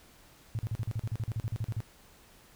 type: tone bursts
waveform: sine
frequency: 110.6 Hz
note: A2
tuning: 9 cents sharp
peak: -29 dBFS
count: 16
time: 0.55-1.804 s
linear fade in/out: 0 ms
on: 39 ms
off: 42 ms
effects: pink hiss -58 dBFS RMS until 2.55 s